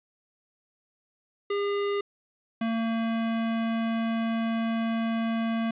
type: tone pair in turn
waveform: square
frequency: 404.6 / 227.1 Hz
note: G#4 / A#3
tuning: -45 / -45 cents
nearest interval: minor seventh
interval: 1000 cents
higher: first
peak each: -26 dBFS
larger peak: neither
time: 1.5-2.01 / 2.61-5.71 s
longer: second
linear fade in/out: 5 ms
effects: resampled to 8000 Hz + 10-bit